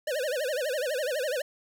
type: tone with vibrato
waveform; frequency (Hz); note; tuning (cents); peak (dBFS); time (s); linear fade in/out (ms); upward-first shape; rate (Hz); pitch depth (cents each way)
square; 554.4; C#5; 0; -28; 0.07-1.42; 5; sine; 12; 220
effects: none